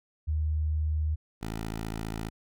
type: tone pair in turn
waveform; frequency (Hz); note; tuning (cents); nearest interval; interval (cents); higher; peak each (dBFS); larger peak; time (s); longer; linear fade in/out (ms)
sine / 10% pulse; 77.1 / 54.82; D#2 / A1; -15 / -6; tritone; 591; first; -25; neither; 0.27-1.16 / 1.41-2.3; neither; 20
effects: none